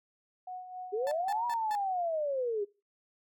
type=tone with tremolo; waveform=sine; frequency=735 Hz; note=F#5; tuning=12 cents flat; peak=-37 dBFS; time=0.47-1.53 s; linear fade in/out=5 ms; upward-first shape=sine; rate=3.7 Hz; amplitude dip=55%
type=linear two-way sweep; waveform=sine; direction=up then down; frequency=393 to 968 to 393 Hz; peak=-29 dBFS; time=0.92-2.65 s; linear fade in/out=20 ms; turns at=1.46 s
type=tone bursts; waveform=30% pulse; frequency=879 Hz; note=A5; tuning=2 cents flat; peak=-35 dBFS; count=4; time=1.07-1.752 s; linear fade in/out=0 ms; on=43 ms; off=170 ms
effects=noise-tail reverb RT60 0.3 s tail -22 dB re dry